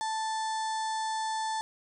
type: harmonic tone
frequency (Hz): 880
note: A5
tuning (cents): 0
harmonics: 1 / 2 / 4 / 5 / 6 / 7 / 8 / 9 / 10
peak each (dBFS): -30 / -41 / -44 / -45 / -48 / -48 / -52 / -49 / -49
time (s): 0.01-1.61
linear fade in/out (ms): 0
effects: none